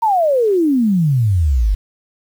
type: exponential sweep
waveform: sine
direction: down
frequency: 941 to 46.39 Hz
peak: -11 dBFS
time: 0.02-1.75 s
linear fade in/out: 10 ms
effects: 7-bit